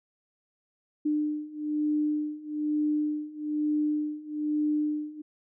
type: beating tone pair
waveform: sine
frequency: 300 / 301.1 Hz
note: D4 / D4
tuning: +37 / +43 cents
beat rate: 1.1 Hz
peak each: -30 / -28 dBFS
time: 1.05-5.22 s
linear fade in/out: 10 ms
effects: none